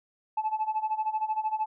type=tone with tremolo; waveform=sine; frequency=867 Hz; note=A5; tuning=26 cents flat; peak=-22 dBFS; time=0.37-1.66 s; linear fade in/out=5 ms; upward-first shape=sine; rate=13 Hz; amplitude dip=85%; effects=tanh soft clip ceiling -21 dBFS